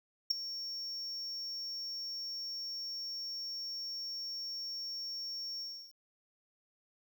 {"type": "tone with ADSR envelope", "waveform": "triangle", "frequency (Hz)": 5500, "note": "F8", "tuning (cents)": -27, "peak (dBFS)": -22, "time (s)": [0.3, 5.94], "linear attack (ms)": 10, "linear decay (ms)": 9, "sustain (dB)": -15, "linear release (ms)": 340, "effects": ["10-bit"]}